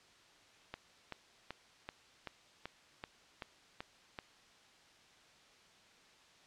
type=click train; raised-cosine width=0.3 ms; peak=-26 dBFS; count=10; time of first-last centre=0.74-4.188 s; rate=2.61 Hz; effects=white hiss -63 dBFS RMS until 6.46 s + low-pass 5000 Hz 12 dB/octave